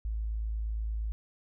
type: tone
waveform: sine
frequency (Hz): 54.3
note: A1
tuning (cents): -22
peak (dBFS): -30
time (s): 0.05-1.12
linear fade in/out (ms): 0
effects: none